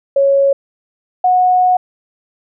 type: tone pair in turn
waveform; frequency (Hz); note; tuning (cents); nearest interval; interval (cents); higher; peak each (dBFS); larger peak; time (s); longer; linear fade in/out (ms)
sine; 553 / 731.6; C#5 / F#5; -4 / -20; perfect fourth; 484; second; -8; neither; 0.16-0.53 / 1.24-1.77; second; 5
effects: none